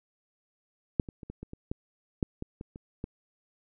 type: clicks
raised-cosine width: 3 ms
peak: -10 / -27 / -30 / -26 / -27 / -28 / -19 / -13 / -22 / -26 / -30 / -21 dBFS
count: 12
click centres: 0.998 / 1.088 / 1.232 / 1.3 / 1.43 / 1.534 / 1.715 / 2.228 / 2.424 / 2.611 / 2.759 / 3.041 s
effects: none